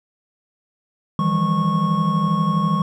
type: tone cluster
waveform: triangle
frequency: 158.6 / 170.9 / 201.2 / 1098 Hz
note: D#3 / F3 / G3 / C#6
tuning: +33 / -37 / +45 / -17 cents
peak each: -20 dBFS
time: 1.19-2.82 s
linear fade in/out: 2 ms
effects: none